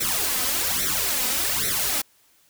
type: noise with flanger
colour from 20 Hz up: white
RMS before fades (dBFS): -24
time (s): 0-2.02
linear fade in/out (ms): 10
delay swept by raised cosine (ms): 0.51 to 4.01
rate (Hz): 1.2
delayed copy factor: +0.9
effects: white hiss -60 dBFS RMS until 2.49 s